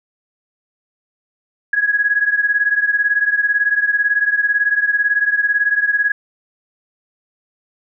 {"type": "beating tone pair", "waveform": "sine", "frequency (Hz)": [1661.2, 1679.2], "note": ["G#6", "G#6"], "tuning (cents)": [0, 19], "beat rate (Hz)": 18, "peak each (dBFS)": [-15, -18], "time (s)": [1.73, 6.12], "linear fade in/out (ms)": 5, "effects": []}